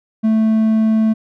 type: tone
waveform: triangle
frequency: 220 Hz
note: A3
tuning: in tune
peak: -9 dBFS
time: 0.23-1.14 s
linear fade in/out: 20 ms
effects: none